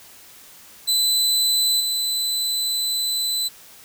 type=tone with level steps; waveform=sawtooth; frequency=4012 Hz; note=B7; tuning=26 cents sharp; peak=-14 / -18 dBFS; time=0.87-3.49 s; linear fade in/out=20 ms; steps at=1.8 s; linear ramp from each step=5 ms; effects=white hiss -46 dBFS RMS until 3.84 s